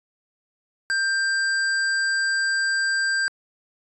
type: tone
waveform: square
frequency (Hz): 1575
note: G6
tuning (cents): +8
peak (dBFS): -21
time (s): 0.9-3.28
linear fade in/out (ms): 0
effects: resampled to 22050 Hz